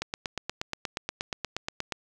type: click train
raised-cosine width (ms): 0.2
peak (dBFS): -13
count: 17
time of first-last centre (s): 0.02-1.922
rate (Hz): 8.41
effects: none